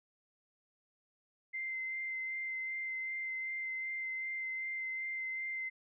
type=tone with vibrato; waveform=sine; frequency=2078 Hz; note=C7; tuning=12 cents flat; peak=-36 dBFS; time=1.53-5.7 s; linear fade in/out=20 ms; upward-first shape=sine; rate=2.6 Hz; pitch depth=12 cents each way; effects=none